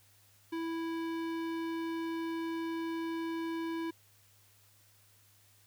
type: tone with hard clipping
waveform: sine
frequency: 329.6 Hz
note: E4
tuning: in tune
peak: -36 dBFS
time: 0.52-3.91 s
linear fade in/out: 10 ms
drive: 17 dB
effects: added 101 Hz sine -67 dBFS peak until 5.66 s + white hiss -65 dBFS RMS until 5.66 s